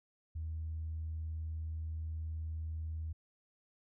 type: tone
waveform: sine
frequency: 79.7 Hz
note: D#2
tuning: 42 cents sharp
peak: -36 dBFS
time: 0.35-3.13 s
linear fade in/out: 10 ms
effects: tanh soft clip ceiling -32 dBFS